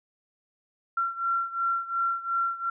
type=beating tone pair; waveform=sine; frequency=1364 / 1366.8 Hz; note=F6 / F6; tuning=-41 / -38 cents; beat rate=2.8 Hz; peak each=-27 / -30 dBFS; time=0.97-2.7 s; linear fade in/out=5 ms; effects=none